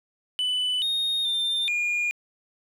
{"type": "tone with pitch steps", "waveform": "sine", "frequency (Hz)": [2992, 3710, 3597, 2426], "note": ["F#7", "A#7", "A7", "D#7"], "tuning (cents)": [19, -9, 37, -44], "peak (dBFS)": -20, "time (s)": [0.39, 2.11], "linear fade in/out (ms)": 0, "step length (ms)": 430, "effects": ["tanh soft clip ceiling -22 dBFS", "9-bit"]}